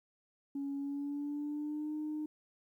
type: tone with pitch glide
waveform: sine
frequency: 279.4 to 304.7 Hz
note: C#4 to D#4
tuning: +14 to -36 cents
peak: -34 dBFS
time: 0.55-2.26 s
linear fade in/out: 5 ms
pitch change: +150 cents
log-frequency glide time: 0.78-1.94 s
effects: tanh soft clip ceiling -32 dBFS + 12-bit